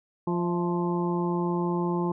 harmonic tone with a mistuned harmonic, 174.61 Hz, F3, in tune, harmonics 1 / 2 / 3 / 4 / 5 / 6, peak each -27 / -28 / -41 / -42 / -34 / -36 dBFS, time 0.27-2.12 s, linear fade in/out 5 ms, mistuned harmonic 4, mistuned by -71 cents, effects none

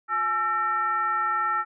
sine tone with frequency modulation, 1339 Hz, E6, 27 cents sharp, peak -22 dBFS, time 0.08-1.65 s, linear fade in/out 50 ms, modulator 490 Hz, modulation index 0.73, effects none

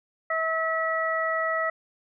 harmonic tone, 647 Hz, E5, 32 cents flat, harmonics 1 / 2 / 3, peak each -28 / -28 / -28 dBFS, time 0.3-1.7 s, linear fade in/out 5 ms, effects none

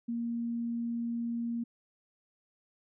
sine tone, 234.2 Hz, A#3, 8 cents sharp, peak -31 dBFS, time 0.08-1.64 s, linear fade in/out 10 ms, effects none

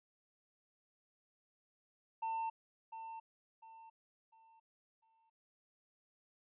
triangle tone with echo, 899 Hz, A5, 37 cents sharp, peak -34 dBFS, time 2.22-2.5 s, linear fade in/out 10 ms, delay 700 ms, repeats 4, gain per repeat -9 dB, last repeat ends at 5.3 s, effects resampled to 8000 Hz

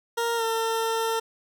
20% pulse tone with pitch glide, 466.2 to 451.9 Hz, A#4 to A4, 0 to +46 cents, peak -19 dBFS, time 0.17-1.2 s, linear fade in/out 10 ms, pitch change -54 cents, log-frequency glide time 0.36-0.43 s, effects none

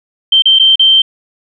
sine tone with dropouts, 3129 Hz, G7, 4 cents flat, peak -4 dBFS, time 0.32-1.02 s, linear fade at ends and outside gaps 5 ms, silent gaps 0.422-0.455 / 0.588-0.596 / 0.757-0.794 s, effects none

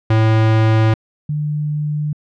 square / sine tone pair in turn, 110.5 / 149.6 Hz, A2 / D3, +8 / +32 cents, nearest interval perfect fourth, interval 524 cents, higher second, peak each -11 / -17 dBFS, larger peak first, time 0.1-0.94 / 1.29-2.13 s, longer neither, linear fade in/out 5 ms, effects low-pass 3000 Hz 12 dB/octave

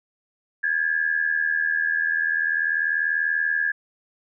sine tone pair together, 1630.6 / 1711 Hz, G#6 / A6, -32 / -49 cents, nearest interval minor second, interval 83 cents, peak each -23 dBFS, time 0.63-3.72 s, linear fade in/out 10 ms, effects none

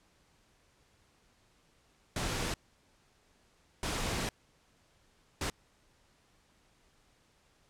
pink noise bursts at uneven times, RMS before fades -34 dBFS, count 3, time 2.16-2.54 / 3.83-4.29 / 5.41-5.5 s, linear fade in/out 2 ms, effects pink hiss -68 dBFS RMS until 7.69 s + low-pass 9000 Hz 12 dB/octave

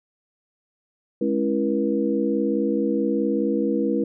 sine tone cluster, 210 / 274.7 / 333.5 / 479.4 Hz, G#3 / C#4 / E4 / A#4, +19 / -16 / +20 / +48 cents, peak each -25 dBFS, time 1.21-4.04 s, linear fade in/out 5 ms, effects none

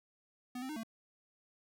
square tone with pitch steps, 248.9 / 261.5 / 306.6 / 224.7 Hz, B3 / C4 / D#4 / A3, +14 / -1 / -25 / +37 cents, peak -40 dBFS, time 0.55-0.834 s, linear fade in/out 5 ms, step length 71 ms, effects none

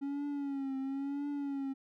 triangle tone with vibrato, 277.2 Hz, C#4, in tune, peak -32 dBFS, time 0.01-1.74 s, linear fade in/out 20 ms, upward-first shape triangle, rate 0.98 Hz, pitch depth 75 cents each way, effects none

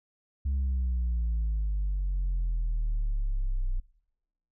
sine exponential sweep, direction down, 69.3 to 30.29 Hz, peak -23 dBFS, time 0.45-3.8 s, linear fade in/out 10 ms, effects noise-tail reverb RT60 0.8 s tail -22 dB re dry + tanh soft clip ceiling -24 dBFS

